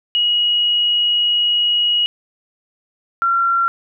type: tone pair in turn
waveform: sine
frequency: 2900 / 1368.6 Hz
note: F#7 / F6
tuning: -35 / -35 cents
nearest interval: octave + minor second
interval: 1300 cents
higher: first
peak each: -13 dBFS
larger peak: neither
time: 0.15-2.06 / 3.22-3.68 s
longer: first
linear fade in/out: 0 ms
effects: none